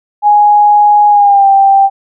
sine tone with pitch glide, 830.6 to 785.8 Hz, G#5 to G5, 0 to +4 cents, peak -3 dBFS, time 0.22-1.9 s, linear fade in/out 50 ms, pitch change -96 cents, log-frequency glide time 1.09-1.48 s, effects none

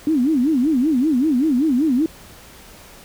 sine tone with vibrato, 279.3 Hz, C#4, 13 cents sharp, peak -14 dBFS, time 0.07-2.06 s, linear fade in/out 2 ms, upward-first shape sine, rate 5.2 Hz, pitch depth 260 cents each way, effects pink hiss -43 dBFS RMS until 3.04 s

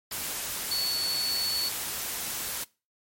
sine tone in noise, 4435 Hz, C#8, in tune, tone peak -26 dBFS, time 0.71-1.69 s, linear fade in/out 5 ms, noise white, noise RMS -33 dBFS, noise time 0.11-2.64 s, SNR +4 dB, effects noise-tail reverb RT60 0.3 s tail -22 dB re dry + MP3 64 kbps

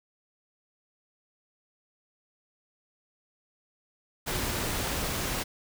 sine tone in noise, 365.9 Hz, F#4, 19 cents flat, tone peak -40 dBFS, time 4.29-4.59 s, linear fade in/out 20 ms, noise pink, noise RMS -31 dBFS, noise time 4.26-5.44 s, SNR -12 dB, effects none

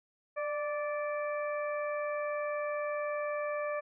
harmonic tone with a mistuned harmonic, 584 Hz, D5, 10 cents flat, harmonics 1 / 2 / 3 / 4, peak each -33 / -39 / -43 / -45 dBFS, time 0.36-3.81 s, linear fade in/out 20 ms, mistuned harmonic 1, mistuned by +27 cents, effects none

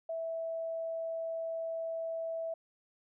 sine tone, 656 Hz, E5, 9 cents flat, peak -34 dBFS, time 0.09-2.54 s, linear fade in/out 5 ms, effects none

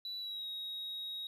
sine tone with pitch glide, 3951 to 3788 Hz, B7 to A#7, 0 to +27 cents, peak -37 dBFS, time 0.05-1.27 s, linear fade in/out 2 ms, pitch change -73 cents, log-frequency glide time 0.19-0.47 s, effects tanh soft clip ceiling -37 dBFS + 12-bit

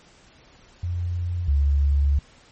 sine tone pair in turn, 87.8 / 70.72 Hz, F2 / C#2, +10 / +35 cents, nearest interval major third, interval 375 cents, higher first, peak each -23 / -16 dBFS, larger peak second, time 0.83-1.48 / 1.48-2.19 s, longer second, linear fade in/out 5 ms, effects pink hiss -53 dBFS RMS until 2.51 s + MP3 32 kbps

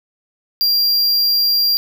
square tone, 4760 Hz, D8, 22 cents sharp, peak -13 dBFS, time 0.61-1.77 s, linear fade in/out 0 ms, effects none

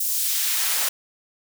white noise with high-pass filter sweep, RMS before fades -23 dBFS, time 0-0.89 s, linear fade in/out 5 ms, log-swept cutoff 8200 to 500 Hz, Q 0.71, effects none

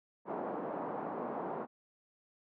white band-pass noise, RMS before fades -39 dBFS, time 0.25-1.67 s, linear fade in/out 50 ms, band 190 to 940 Hz, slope 24 dB/octave, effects none

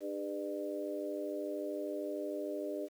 harmonic tone with a mistuned harmonic, 100 Hz, G2, 35 cents sharp, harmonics 3 / 4 / 5 / 6, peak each -41 / -41 / -44 / -40 dBFS, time 0-2.89 s, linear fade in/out 50 ms, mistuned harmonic 5, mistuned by -24 cents, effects 10-bit

